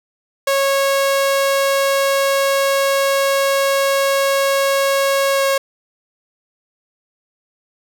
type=tone with pitch glide; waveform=sawtooth; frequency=550 to 546.5 Hz; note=C#5 to C#5; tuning=-14 to -25 cents; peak=-10 dBFS; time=0.47-5.58 s; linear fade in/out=5 ms; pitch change=-11 cents; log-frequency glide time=5.31-5.45 s; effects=none